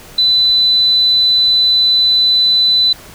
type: tone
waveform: sine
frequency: 4000 Hz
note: B7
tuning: 21 cents sharp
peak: -8 dBFS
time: 0.18-2.93 s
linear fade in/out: 5 ms
effects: pink hiss -37 dBFS RMS until 3.14 s